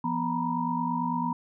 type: tone cluster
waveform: sine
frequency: 170.2 / 243.8 / 932 / 981 Hz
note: F3 / B3 / A#5 / B5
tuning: -44 / -22 / -1 / -12 cents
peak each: -33 / -30 / -31 / -32 dBFS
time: 0.04-1.33 s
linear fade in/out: 5 ms
effects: none